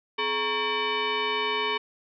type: tone with frequency modulation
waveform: sine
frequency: 940 Hz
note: A#5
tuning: 14 cents sharp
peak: -24 dBFS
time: 0.18-1.78 s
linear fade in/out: 10 ms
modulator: 683 Hz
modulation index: 3.6
effects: none